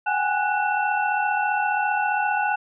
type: tone cluster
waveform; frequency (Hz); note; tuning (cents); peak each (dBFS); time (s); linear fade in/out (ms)
sine; 749 / 797 / 832 / 1476 / 2690; F#5 / G5 / G#5 / F#6 / E7; +21 / +28 / +3 / -5 / +34; -29 / -31 / -23 / -25 / -32; 0.06-2.56; 10
effects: none